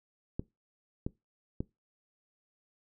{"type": "clicks", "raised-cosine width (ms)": 3, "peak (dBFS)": -20, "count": 3, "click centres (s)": [0.395, 1.065, 1.605], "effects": ["noise-tail reverb RT60 0.2 s tail -21 dB re dry"]}